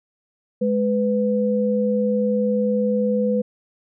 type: tone pair together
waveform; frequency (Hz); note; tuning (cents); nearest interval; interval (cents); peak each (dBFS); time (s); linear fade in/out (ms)
sine; 209.5 / 498.2; G#3 / B4; +15 / +15; octave + minor third; 1500; -20; 0.61-3.42; 10
effects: none

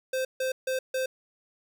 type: tone bursts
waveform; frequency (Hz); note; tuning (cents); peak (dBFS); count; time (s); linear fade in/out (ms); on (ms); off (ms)
square; 520; C5; -11; -27; 4; 0.13-1.06; 5; 120; 150
effects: 10-bit

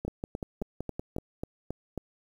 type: two click trains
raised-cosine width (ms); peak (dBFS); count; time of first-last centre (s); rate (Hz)
2; -20 / -20; 7 / 8; 0.05-1.184 / 0.08-1.977; 5.29 / 3.69
effects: 9-bit

